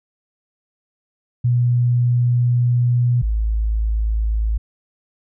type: tone pair in turn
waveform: sine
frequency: 121.8 / 54.26 Hz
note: B2 / A1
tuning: -24 / -23 cents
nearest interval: octave + major second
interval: 1399 cents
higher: first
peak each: -13 / -16 dBFS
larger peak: first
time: 1.44-3.22 / 3.22-4.58 s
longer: first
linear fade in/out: 10 ms
effects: none